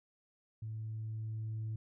sine tone with level ramp, 109.9 Hz, A2, 2 cents flat, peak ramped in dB -38 to -34 dBFS, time 0.62-1.76 s, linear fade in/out 5 ms, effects tanh soft clip ceiling -34 dBFS

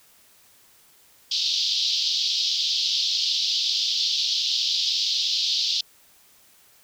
white band-pass noise, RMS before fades -24 dBFS, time 1.31-5.81 s, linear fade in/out 5 ms, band 3200 to 5100 Hz, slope 48 dB/octave, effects white hiss -56 dBFS RMS until 6.83 s

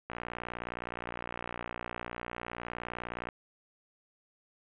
click train, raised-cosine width 0.5 ms, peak -22 dBFS, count 191, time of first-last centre 0.1-3.288 s, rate 59.6 Hz, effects resampled to 8000 Hz + 8-bit

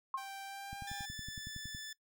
sine tone with exponential decay, 1070 Hz, C6, 38 cents sharp, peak -31 dBFS, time 0.14-0.29 s, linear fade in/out 2 ms, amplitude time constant 32 ms
sawtooth tone with pitch glide, 784 to 803.7 Hz, G5 to G5, 0 to +43 cents, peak -40 dBFS, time 0.17-1.06 s, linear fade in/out 10 ms, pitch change +43 cents, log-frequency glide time 0.44-0.9 s
click train, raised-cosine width 5 ms, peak -35 dBFS, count 12, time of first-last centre 0.73-1.749 s, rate 10.8 Hz
15% pulse tone, 1750 Hz, A6, 10 cents flat, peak -37 dBFS, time 0.87-1.93 s, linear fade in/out 5 ms
effects noise-tail reverb RT60 0.1 s tail -19 dB re dry

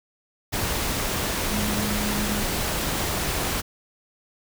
sine tone in noise, 208.8 Hz, G#3, 10 cents sharp, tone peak -27 dBFS, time 1.5-2.44 s, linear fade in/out 20 ms, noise pink, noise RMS -26 dBFS, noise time 0.52-3.62 s, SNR -4 dB, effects none

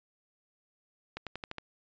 accelerating click train, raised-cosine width 0.3 ms, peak -22 dBFS, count 6, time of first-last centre 1.17-1.583 s, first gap 97 ms, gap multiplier 0.92, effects resampled to 16000 Hz

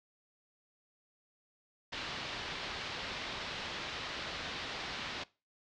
white low-pass noise, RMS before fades -41 dBFS, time 1.92-5.24 s, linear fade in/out 10 ms, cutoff 4300 Hz, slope 24 dB/octave, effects noise-tail reverb RT60 0.3 s tail -21 dB re dry + low-pass 7000 Hz 12 dB/octave

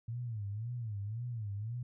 sine tone with vibrato, 110.8 Hz, A2, 13 cents sharp, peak -36 dBFS, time 0.08-1.83 s, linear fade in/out 5 ms, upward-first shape sine, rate 1.9 Hz, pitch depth 180 cents each way, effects none

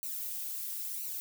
violet noise with flanger, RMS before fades -38 dBFS, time 0.03-1.2 s, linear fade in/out 0 ms, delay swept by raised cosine 0.58 to 3.48 ms, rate 1 Hz, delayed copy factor -0.8, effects none

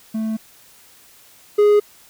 triangle tone pair in turn, 220 / 415.3 Hz, A3 / G#4, 0 / 0 cents, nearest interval major seventh, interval 1100 cents, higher second, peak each -18 / -8 dBFS, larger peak second, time 0.14-0.37 / 1.58-1.8 s, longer first, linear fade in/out 10 ms, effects white hiss -49 dBFS RMS until 2.09 s

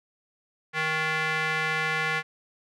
square tone with band-pass filter, 157.1 Hz, D#3, 17 cents sharp, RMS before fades -27 dBFS, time 0.73-2.23 s, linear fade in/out 50 ms, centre 1900 Hz, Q 2.2, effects none

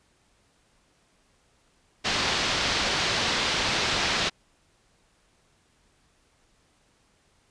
white low-pass noise, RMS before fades -26 dBFS, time 2.04-4.3 s, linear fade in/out 20 ms, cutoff 4900 Hz, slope 24 dB/octave, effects pink hiss -65 dBFS RMS until 7.5 s + resampled to 22050 Hz

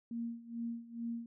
sine tone with tremolo, 233.1 Hz, A#3, in tune, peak -35 dBFS, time 0.11-1.26 s, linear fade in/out 2 ms, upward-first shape sine, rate 2.3 Hz, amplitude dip 85%, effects none

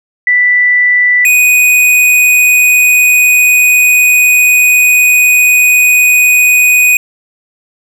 sine / square tone pair in turn, 1975.5 / 2487 Hz, B6 / D#7, 0 / -1 cents, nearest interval major third, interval 399 cents, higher second, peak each -5 dBFS, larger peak neither, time 0.27-1.25 / 1.25-6.97 s, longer second, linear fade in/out 2 ms, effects none

